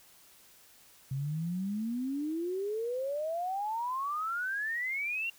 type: exponential sweep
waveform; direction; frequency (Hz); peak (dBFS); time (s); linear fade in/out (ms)
sine; up; 130.81 to 2794; -31; 1.11-5.3; 5
effects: white hiss -59 dBFS RMS until 5.38 s